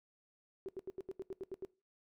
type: tone bursts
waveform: sine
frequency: 380.8 Hz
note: F#4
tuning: 50 cents sharp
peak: -39 dBFS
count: 10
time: 0.66-1.649 s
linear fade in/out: 0 ms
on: 26 ms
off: 81 ms
effects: noise-tail reverb RT60 0.3 s tail -20 dB re dry